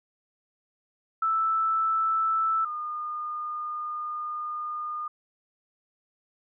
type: tone pair in turn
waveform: sine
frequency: 1318.5 / 1218.3 Hz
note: E6 / D#6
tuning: 0 / -37 cents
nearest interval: minor second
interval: 137 cents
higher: first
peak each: -22 / -30 dBFS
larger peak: first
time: 1.22-2.65 / 2.65-5.08 s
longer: second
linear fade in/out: 5 ms
effects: none